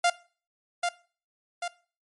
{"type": "tone with echo", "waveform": "sawtooth", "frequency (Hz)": 698.5, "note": "F5", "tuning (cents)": 0, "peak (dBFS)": -16, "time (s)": [0.04, 0.1], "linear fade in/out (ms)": 5, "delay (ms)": 790, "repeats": 2, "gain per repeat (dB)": -5, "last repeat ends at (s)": 1.68, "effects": ["noise-tail reverb RT60 0.4 s tail -19 dB re dry", "MP3 48 kbps"]}